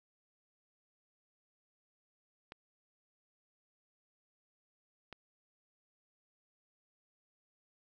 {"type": "clicks", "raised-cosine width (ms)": 0.3, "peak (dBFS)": -30, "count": 2, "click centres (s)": [2.521, 5.127], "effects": []}